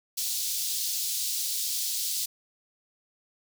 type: high-pass noise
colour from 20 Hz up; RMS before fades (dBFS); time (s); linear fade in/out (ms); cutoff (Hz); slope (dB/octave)
pink; -30; 0.17-2.26; 10; 4000; 24
effects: none